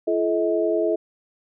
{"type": "tone cluster", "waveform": "sine", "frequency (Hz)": [339.4, 429.8, 637], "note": ["F4", "A4", "D#5"], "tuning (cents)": [-49, -41, 41], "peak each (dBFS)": -23, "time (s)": [0.07, 0.96], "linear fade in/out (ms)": 10, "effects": []}